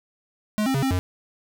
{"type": "tone with pitch steps", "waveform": "square", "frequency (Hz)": [212.3, 265.8, 136.4, 266, 90.8], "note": ["G#3", "C4", "C#3", "C4", "F#2"], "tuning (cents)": [38, 27, -28, 29, -32], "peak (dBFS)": -21, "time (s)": [0.58, 0.99], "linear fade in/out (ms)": 0, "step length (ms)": 82, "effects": []}